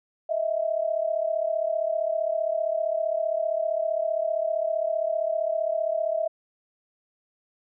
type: tone pair together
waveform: sine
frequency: 630 / 665.3 Hz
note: D#5 / E5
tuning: +21 / +16 cents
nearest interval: minor second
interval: 95 cents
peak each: -26 dBFS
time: 0.29-6.28 s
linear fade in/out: 10 ms
effects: none